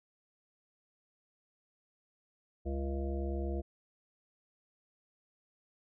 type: harmonic tone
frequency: 68.6 Hz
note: C#2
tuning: 17 cents flat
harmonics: 1 / 3 / 5 / 7 / 9 / 10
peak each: -34 / -43 / -40 / -45 / -47 / -48 dBFS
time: 2.65-3.62 s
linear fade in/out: 20 ms
effects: none